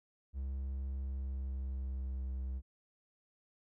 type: tone with pitch glide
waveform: triangle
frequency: 67 to 65.02 Hz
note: C2 to C2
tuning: +42 to -10 cents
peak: -34 dBFS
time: 0.33-2.62 s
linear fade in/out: 50 ms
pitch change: -52 cents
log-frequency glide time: 0.95-2.27 s
effects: none